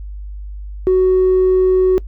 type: tone with tanh clipping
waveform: triangle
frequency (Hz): 372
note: F#4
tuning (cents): +9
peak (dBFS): -9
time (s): 0.87-1.98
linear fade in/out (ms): 0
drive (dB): 5
effects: noise-tail reverb RT60 0.1 s tail -21 dB re dry + added 50 Hz sine -26 dBFS peak until 2.07 s